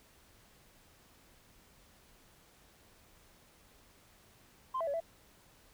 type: tone with pitch steps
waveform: sine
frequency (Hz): 1040 / 660 / 566 / 663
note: C6 / E5 / C#5 / E5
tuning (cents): -11 / +2 / +36 / +10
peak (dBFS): -31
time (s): 4.74-5.004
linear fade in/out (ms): 10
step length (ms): 66
effects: tanh soft clip ceiling -28 dBFS + pink hiss -63 dBFS RMS until 5.73 s